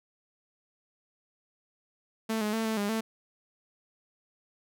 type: tone with pitch steps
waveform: sawtooth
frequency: 222.1 / 211.2 / 223.9 / 220.8 / 203.4 / 222.6 Hz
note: A3 / G#3 / A3 / A3 / G#3 / A3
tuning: +16 / +29 / +30 / +6 / -36 / +20 cents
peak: -24 dBFS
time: 2.29-3.01 s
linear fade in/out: 10 ms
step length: 120 ms
effects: none

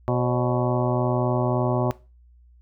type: harmonic tone with a mistuned harmonic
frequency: 123.47 Hz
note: B2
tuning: in tune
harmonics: 1 / 2 / 3 / 4 / 5 / 6 / 7 / 8 / 9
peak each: -24 / -28 / -26 / -32 / -27 / -33 / -33 / -35 / -34 dBFS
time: 0.08-1.91 s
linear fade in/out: 0 ms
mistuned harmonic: 4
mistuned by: +140 cents
effects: noise-tail reverb RT60 0.3 s tail -19 dB re dry + added 60 Hz sine -50 dBFS peak until 2.61 s

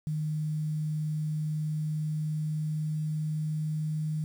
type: tone with pitch glide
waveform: sine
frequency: 153.6 to 154.58 Hz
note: D#3 to D#3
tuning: -22 to -11 cents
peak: -28 dBFS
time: 0.07-4.24 s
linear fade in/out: 0 ms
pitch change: +11 cents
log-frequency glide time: 1.42-4.03 s
effects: 9-bit

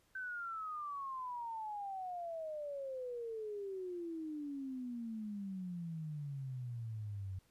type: exponential sweep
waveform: sine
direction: down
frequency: 1548 to 92.5 Hz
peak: -40 dBFS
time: 0.15-7.39 s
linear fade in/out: 5 ms
effects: pink hiss -73 dBFS RMS until 7.5 s + resampled to 32000 Hz

